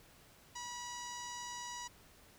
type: tone with low-pass filter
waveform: sawtooth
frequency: 971 Hz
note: B5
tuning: 30 cents flat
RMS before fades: -45 dBFS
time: 0.55-1.88 s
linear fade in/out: 10 ms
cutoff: 6400 Hz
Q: 4.4
effects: pink hiss -62 dBFS RMS until 2.38 s